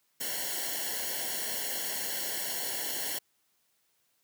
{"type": "noise with comb filter", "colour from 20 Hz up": "white", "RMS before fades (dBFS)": -34, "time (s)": [0.2, 3.19], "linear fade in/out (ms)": 10, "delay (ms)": 0.81, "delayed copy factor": -0.95, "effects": ["white hiss -73 dBFS RMS until 4.23 s", "high-pass 80 Hz 12 dB/octave"]}